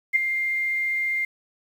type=tone with ADSR envelope; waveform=sine; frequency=2105 Hz; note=C7; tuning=10 cents sharp; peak=-13 dBFS; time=0.13-1.25 s; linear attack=28 ms; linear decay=10 ms; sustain=-9 dB; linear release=4 ms; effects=8-bit